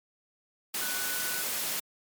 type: tone in noise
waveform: sine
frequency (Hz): 1486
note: F#6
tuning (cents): +7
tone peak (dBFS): -37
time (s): 0.81-1.42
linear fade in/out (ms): 5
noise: white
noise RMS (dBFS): -32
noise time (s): 0.74-1.8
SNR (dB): -8
effects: high-pass 150 Hz 12 dB/octave + MP3 96 kbps